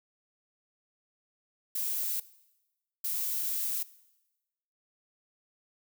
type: noise bursts at uneven times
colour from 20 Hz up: violet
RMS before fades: -32 dBFS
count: 2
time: 1.75-2.2 / 3.04-3.83 s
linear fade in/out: 5 ms
effects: noise-tail reverb RT60 1.0 s tail -19 dB re dry